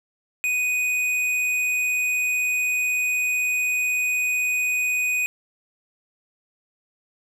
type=tone with tanh clipping; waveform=sine; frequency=2489 Hz; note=D#7; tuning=in tune; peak=-22 dBFS; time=0.44-5.26 s; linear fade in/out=0 ms; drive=12 dB; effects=none